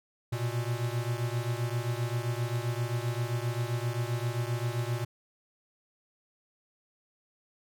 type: beating tone pair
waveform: square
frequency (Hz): 116.9 / 124.5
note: A#2 / B2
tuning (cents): +5 / +14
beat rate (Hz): 7.6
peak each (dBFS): -32 / -34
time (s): 0.32-5.05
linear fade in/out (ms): 10
effects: none